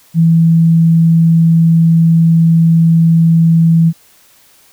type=tone; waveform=sine; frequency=164.81 Hz; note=E3; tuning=in tune; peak=-5 dBFS; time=0.14-3.93 s; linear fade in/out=50 ms; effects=white hiss -47 dBFS RMS until 4.72 s